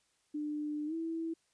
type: tone with pitch glide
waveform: sine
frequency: 298.7 to 327.6 Hz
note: D4 to E4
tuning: +29 to -11 cents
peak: -34 dBFS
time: 0.34-1.34 s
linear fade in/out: 10 ms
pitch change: +160 cents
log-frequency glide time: 0.86-0.94 s
effects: white hiss -74 dBFS RMS until 1.53 s + resampled to 22050 Hz